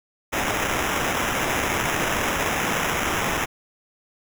white noise with sample-and-hold, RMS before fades -24 dBFS, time 0.32-3.46 s, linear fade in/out 20 ms, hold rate 4410 Hz, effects none

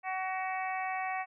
harmonic tone, 375.6 Hz, F#4, 26 cents sharp, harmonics 2 / 3 / 4 / 5 / 6 / 7, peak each -34 / -41 / -48 / -40 / -41 / -46 dBFS, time 0.03-1.26 s, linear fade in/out 50 ms, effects none

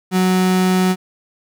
35% pulse tone, 185 Hz, F#3, in tune, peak -11 dBFS, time 0.11-0.96 s, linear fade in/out 50 ms, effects none

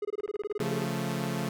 triangle tone bursts, 415.3 Hz, G#4, in tune, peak -27 dBFS, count 16, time 0.02-0.845 s, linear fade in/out 5 ms, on 30 ms, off 23 ms
click train, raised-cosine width 0.5 ms, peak -31 dBFS, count 7, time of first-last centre 0.2-0.672 s, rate 12.7 Hz
sawtooth chord, Db augmented, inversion none, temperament equal, 138.59 / 174.61 / 220 Hz, Db3 / F3 / A3, 0 / 0 / 0 cents, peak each -30 / -30 / -30 dBFS, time 0.6-1.49 s, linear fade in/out 2 ms
effects none

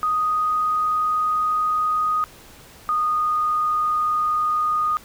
sine tone pair in turn, 1244.5 / 1232.3 Hz, D#6 / D#6, 0 / -17 cents, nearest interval unison, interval 17 cents, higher first, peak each -18 dBFS, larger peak neither, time 0.03-2.24 / 2.89-4.97 s, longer first, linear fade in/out 0 ms, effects pink hiss -46 dBFS RMS until 5.04 s

